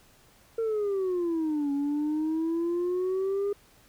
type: exponential two-way sweep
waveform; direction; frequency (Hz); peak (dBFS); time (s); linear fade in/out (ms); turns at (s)
sine; down then up; 460 to 280 to 408.3; -23; 0.58-3.53; 5; 1.72
effects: tanh soft clip ceiling -24 dBFS + pink hiss -59 dBFS RMS until 3.88 s